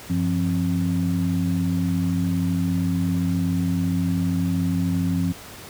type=tone cluster; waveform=sine; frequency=96.3 / 173.6 / 266.3 Hz; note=G2 / F3 / C4; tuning=-30 / -10 / +31 cents; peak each=-25 / -22 / -25 dBFS; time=0.09-5.33 s; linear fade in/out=20 ms; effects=pink hiss -40 dBFS RMS until 5.69 s + high-pass 60 Hz 12 dB/octave